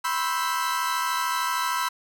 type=chord; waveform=40% pulse; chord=C major seventh; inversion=third; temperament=equal with one note detuned; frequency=987.8 / 1061.1 / 1318.5 / 1568 Hz; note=B5 / C6 / E6 / G6; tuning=0 / +24 / 0 / 0 cents; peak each=-27 / -30 / -28 / -32 dBFS; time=0.04-1.89 s; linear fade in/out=10 ms; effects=none